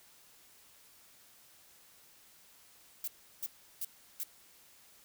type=noise bursts; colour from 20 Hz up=violet; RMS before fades=-37 dBFS; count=4; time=3.04-4.234 s; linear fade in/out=2 ms; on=36 ms; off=350 ms; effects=white hiss -61 dBFS RMS until 5.04 s